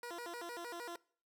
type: tone with vibrato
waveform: 15% pulse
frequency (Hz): 406.1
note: G#4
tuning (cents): -39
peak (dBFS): -37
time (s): 0.03-0.96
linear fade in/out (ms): 2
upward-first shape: square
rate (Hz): 6.5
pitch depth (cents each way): 290
effects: noise-tail reverb RT60 0.5 s tail -23 dB re dry